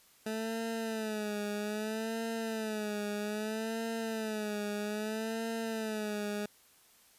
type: tone with vibrato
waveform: 20% pulse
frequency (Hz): 216.8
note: A3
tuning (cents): -25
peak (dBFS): -29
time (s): 0.26-6.46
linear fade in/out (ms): 5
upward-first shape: sine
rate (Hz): 0.62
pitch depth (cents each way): 81
effects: white hiss -63 dBFS RMS until 7.18 s + resampled to 32000 Hz